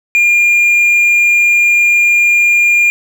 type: tone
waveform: triangle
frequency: 2409 Hz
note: D7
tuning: 43 cents sharp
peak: -5 dBFS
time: 0.15-2.9 s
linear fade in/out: 0 ms
effects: none